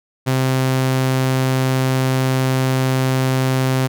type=tone; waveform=sawtooth; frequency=130.81 Hz; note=C3; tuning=in tune; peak=-11 dBFS; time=0.26-3.88 s; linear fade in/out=20 ms; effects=none